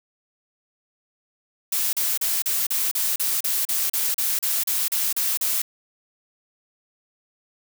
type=noise bursts; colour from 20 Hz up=blue; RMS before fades=-23 dBFS; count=16; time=1.72-5.62 s; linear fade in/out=5 ms; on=210 ms; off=36 ms; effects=none